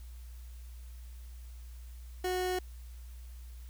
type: tone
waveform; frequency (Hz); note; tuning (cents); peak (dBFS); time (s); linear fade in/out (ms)
30% pulse; 366.4; F#4; -17; -28; 2.24-2.59; 5
effects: added 60 Hz sine -44 dBFS peak until 3.69 s + white hiss -62 dBFS RMS until 3.69 s